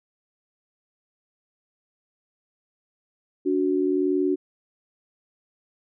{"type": "tone pair together", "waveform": "sine", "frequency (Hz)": [288.5, 369.3], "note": ["D4", "F#4"], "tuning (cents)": [-31, -3], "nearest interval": "major third", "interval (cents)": 428, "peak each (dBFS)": [-23, -22], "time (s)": [3.45, 4.36], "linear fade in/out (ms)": 20, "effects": []}